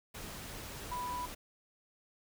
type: tone in noise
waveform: sine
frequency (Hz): 987.8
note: B5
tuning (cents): 0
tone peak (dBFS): -36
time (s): 0.91-1.26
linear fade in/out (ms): 10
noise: pink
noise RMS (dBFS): -45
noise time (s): 0.14-1.35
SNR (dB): +6
effects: none